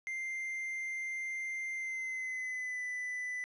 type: tone with pitch glide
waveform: triangle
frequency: 2093 to 1993.9 Hz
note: C7 to B6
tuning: 0 to +16 cents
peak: -34 dBFS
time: 0.07-3.44 s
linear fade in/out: 0 ms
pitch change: -84 cents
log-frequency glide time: 1.74-2.82 s
effects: resampled to 24000 Hz + 12-bit